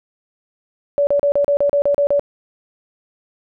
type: tone bursts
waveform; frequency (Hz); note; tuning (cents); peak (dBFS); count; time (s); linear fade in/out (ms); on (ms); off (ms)
sine; 572; D5; -46; -12; 10; 0.98-2.195; 0; 90; 35
effects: none